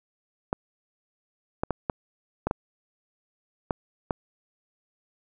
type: clicks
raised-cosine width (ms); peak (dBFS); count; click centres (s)
1; -11; 8; 0.529 / 1.635 / 1.707 / 1.898 / 2.47 / 2.511 / 3.708 / 4.108
effects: none